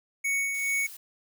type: tone with tremolo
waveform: square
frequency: 2224 Hz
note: C#7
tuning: 5 cents sharp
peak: -25 dBFS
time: 0.24-0.87 s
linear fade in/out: 10 ms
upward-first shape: sine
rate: 2.4 Hz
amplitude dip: 40%
type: noise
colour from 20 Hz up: blue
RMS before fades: -44 dBFS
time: 0.54-0.97 s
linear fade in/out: 5 ms
effects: none